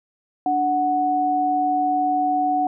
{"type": "tone pair together", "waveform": "sine", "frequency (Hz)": [293.7, 740], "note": ["D4", "F#5"], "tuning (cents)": [0, 0], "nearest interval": "octave + major third", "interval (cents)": 1600, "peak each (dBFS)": [-25, -18], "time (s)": [0.46, 2.67], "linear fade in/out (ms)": 2, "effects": []}